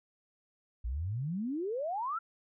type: exponential sweep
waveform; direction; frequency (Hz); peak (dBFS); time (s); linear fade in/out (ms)
sine; up; 54.1 to 1396.9; -32; 0.84-2.19; 10
effects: none